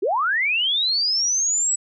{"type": "linear sweep", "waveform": "sine", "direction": "up", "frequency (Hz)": [329.6, 7920], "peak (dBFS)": -18, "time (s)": [0.02, 1.76], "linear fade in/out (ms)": 10, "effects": []}